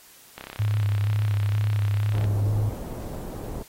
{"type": "click train", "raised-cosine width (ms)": 0.3, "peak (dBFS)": -21, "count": 63, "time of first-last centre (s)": [0.38, 2.242], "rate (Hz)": 33.3}
{"type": "tone with vibrato", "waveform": "sine", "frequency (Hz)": 103.83, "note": "G#2", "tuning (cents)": 0, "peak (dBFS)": -20, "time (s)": [0.59, 2.7], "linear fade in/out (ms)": 10, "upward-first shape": "square", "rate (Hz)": 2.1, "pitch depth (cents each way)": 23}
{"type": "low-pass noise", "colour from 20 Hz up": "pink", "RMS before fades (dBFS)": -34, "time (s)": [2.13, 3.63], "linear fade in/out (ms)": 10, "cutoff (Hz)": 630, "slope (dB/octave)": 12}
{"effects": ["white hiss -51 dBFS RMS until 3.68 s", "AAC 48 kbps"]}